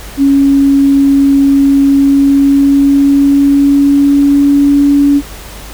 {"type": "tone with pitch glide", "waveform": "sine", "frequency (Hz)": [277.2, 284.2], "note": ["C#4", "C#4"], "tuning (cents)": [0, 43], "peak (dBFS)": -4, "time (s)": [0.17, 5.22], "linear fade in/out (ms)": 50, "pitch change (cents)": 43, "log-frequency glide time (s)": [1.92, 4.88], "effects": ["added 50 Hz sine -29 dBFS peak until 5.73 s", "pink hiss -30 dBFS RMS until 5.73 s"]}